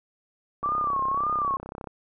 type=tone with vibrato; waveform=sine; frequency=1141 Hz; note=C#6; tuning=50 cents sharp; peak=-23 dBFS; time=0.63-1.57 s; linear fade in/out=10 ms; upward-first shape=sine; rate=1.8 Hz; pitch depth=120 cents each way
type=click train; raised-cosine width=1 ms; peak=-22 dBFS; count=42; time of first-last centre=0.63-1.872 s; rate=33 Hz
effects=none